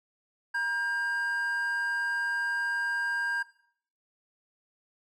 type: tone pair together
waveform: triangle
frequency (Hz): 949 / 1602.1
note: A#5 / G6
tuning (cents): +31 / +37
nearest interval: major sixth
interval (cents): 906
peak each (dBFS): -34 / -26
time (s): 0.54-3.43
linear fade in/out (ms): 10
effects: noise-tail reverb RT60 0.6 s tail -17 dB re dry